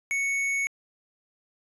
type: tone with tanh clipping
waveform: triangle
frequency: 2217 Hz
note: C#7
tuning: in tune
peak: -26 dBFS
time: 0.11-0.67 s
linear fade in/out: 0 ms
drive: 14 dB
effects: resampled to 32000 Hz